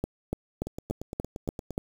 two click trains, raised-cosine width 2 ms, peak -15 / -22 dBFS, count 7 / 10, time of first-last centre 0.04-1.779 / 0.67-1.707 s, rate 3.45 / 8.68 Hz, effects 7-bit

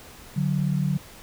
sine tone pair together, 146.59 / 184.9 Hz, D3 / F#3, -3 / -1 cents, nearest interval major third, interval 402 cents, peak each -23 / -25 dBFS, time 0.36-0.98 s, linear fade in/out 10 ms, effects pink hiss -46 dBFS RMS until 1.22 s

